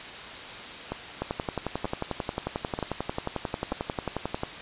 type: two click trains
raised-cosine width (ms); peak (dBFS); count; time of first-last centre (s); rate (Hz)
1; -14 / -16; 37 / 4; 1.22-4.434 / 0.92-3.724; 11.2 / 1.07
effects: white hiss -39 dBFS RMS until 4.61 s + resampled to 8000 Hz